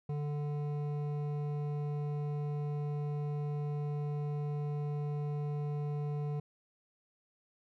sine tone with hard clipping, 146.83 Hz, D3, in tune, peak -35 dBFS, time 0.09-6.4 s, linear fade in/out 5 ms, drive 11 dB, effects none

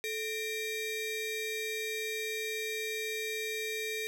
30% pulse ring-modulated tone, 1396.9 Hz, F6, in tune, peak -28 dBFS, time 0.04-4.07 s, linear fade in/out 0 ms, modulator 961 Hz, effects none

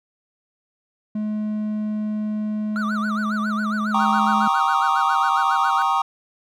triangle tone, 212.8 Hz, G#3, 42 cents sharp, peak -20 dBFS, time 1.15-4.48 s, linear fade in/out 5 ms
triangle tone with vibrato, 1318.5 Hz, E6, in tune, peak -23 dBFS, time 2.76-5.82 s, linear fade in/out 0 ms, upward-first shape sine, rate 7.3 Hz, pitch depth 230 cents each way
triangle chord, Eb dominant seventh, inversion first, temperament equal with one note detuned, 784 / 932.3 / 1096 / 1244.5 Hz, G5 / Bb5 / Db6 / Eb6, 0 / 0 / -20 / 0 cents, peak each -21 dBFS, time 3.94-6.02 s, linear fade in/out 5 ms
effects none

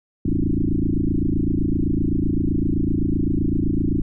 sine tone with frequency modulation, 143.6 Hz, D3, 39 cents flat, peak -17 dBFS, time 0.25-4.02 s, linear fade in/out 5 ms, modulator 27.8 Hz, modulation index 6.6, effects none

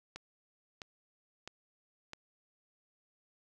click train, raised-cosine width 0.2 ms, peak -26 dBFS, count 4, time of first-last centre 0.16-2.134 s, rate 1.52 Hz, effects none

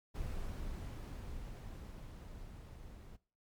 brown noise with level ramp, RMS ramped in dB -41 to -52 dBFS, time 0.14-3.17 s, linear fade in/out 20 ms, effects noise-tail reverb RT60 0.4 s tail -20 dB re dry + MP3 96 kbps

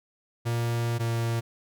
45% pulse tone pair in turn, 117.4 / 115.98 Hz, A#2 / A#2, +13 / -8 cents, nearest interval unison, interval 21 cents, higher first, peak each -25 dBFS, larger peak neither, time 0.45-0.99 / 0.99-1.41 s, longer first, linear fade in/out 20 ms, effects none

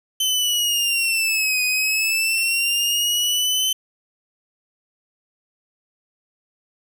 sawtooth linear two-way sweep, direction down then up, 3068 to 2489 to 3068 Hz, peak -15 dBFS, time 0.2-3.73 s, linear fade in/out 5 ms, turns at 1.63 s, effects none

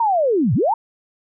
sine linear two-way sweep, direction down then up, 950 to 98 to 950 Hz, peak -14 dBFS, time 0-0.74 s, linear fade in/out 5 ms, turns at 0.54 s, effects none

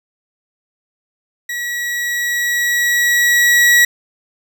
40% pulse tone with level ramp, 1924 Hz, B6, 46 cents flat, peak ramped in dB -20 to -6 dBFS, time 1.49-3.85 s, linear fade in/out 5 ms, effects none

